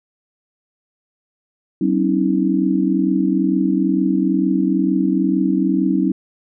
sine tone cluster, 189.8 / 254.2 / 278.6 / 320.8 Hz, F#3 / C4 / C#4 / E4, +44 / -50 / +9 / -47 cents, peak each -19 / -23 / -19 / -19 dBFS, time 1.81-6.12 s, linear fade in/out 5 ms, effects none

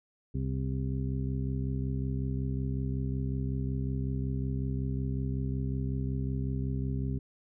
harmonic tone with a mistuned harmonic, 65.41 Hz, C2, in tune, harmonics 1 / 2 / 3 / 4 / 6, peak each -34 / -32 / -39 / -38 / -45 dBFS, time 0.34-7.19 s, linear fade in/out 10 ms, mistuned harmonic 6, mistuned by +34 cents, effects none

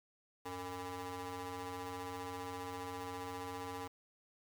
20% pulse ring-modulated tone, 179.3 Hz, F3, 46 cents sharp, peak -34 dBFS, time 0.45-3.88 s, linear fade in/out 10 ms, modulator 635 Hz, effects 11-bit

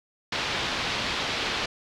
white low-pass noise, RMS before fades -29 dBFS, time 0.32-1.66 s, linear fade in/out 5 ms, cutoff 4300 Hz, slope 24 dB/octave, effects none

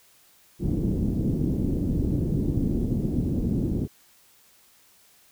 white low-pass noise, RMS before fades -25 dBFS, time 0.59-3.88 s, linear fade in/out 50 ms, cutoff 290 Hz, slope 24 dB/octave, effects white hiss -58 dBFS RMS until 5.31 s

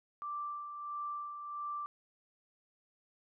sine tone with tremolo, 1174.7 Hz, D6, in tune, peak -36 dBFS, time 0.22-1.86 s, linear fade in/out 0 ms, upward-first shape sine, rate 1.5 Hz, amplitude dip 50%, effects none

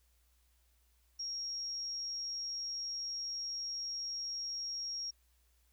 sine tone, 5588 Hz, F8, in tune, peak -37 dBFS, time 1.19-5.11 s, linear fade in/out 10 ms, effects added 60 Hz sine -69 dBFS peak until 5.72 s + white hiss -75 dBFS RMS until 5.72 s

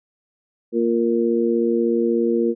harmonic tone, 116.54 Hz, A#2, in tune, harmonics 2 / 3 / 4, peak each -21 / -20 / -21 dBFS, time 0.72-2.55 s, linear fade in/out 50 ms, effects none

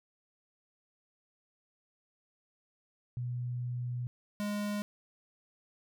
sine / square tone pair in turn, 122.8 / 206.5 Hz, B2 / G#3, -9 / -10 cents, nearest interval major sixth, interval 899 cents, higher second, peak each -33 / -33 dBFS, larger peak neither, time 3.17-4.07 / 4.4-4.82 s, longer first, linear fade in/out 0 ms, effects none

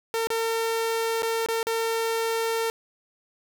sawtooth tone with dropouts, 453.9 Hz, A#4, 46 cents flat, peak -20 dBFS, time 0.14-2.7 s, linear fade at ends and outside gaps 0 ms, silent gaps 0.271-0.303 / 1.222-1.231 / 1.461-1.486 / 1.629-1.669 s, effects none

